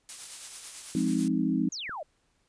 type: noise with tremolo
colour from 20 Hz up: blue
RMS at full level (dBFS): -37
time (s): 0.09-1.28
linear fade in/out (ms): 0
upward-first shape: sine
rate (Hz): 9.1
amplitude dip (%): 35
type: chord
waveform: sine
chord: F minor seventh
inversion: none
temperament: equal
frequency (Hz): 174.61 / 207.7 / 261.6 / 311.1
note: F3 / Ab3 / C4 / Eb4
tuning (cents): 0 / 0 / 0 / 0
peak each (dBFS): -31 / -30 / -28 / -30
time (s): 0.95-1.69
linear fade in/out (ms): 2
type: exponential sweep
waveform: sine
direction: down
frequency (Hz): 6920 to 554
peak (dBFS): -34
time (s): 1.72-2.03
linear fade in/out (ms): 5
type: click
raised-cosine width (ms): 2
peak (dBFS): -33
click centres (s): 1.894
effects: pink hiss -71 dBFS RMS until 2.48 s + resampled to 22050 Hz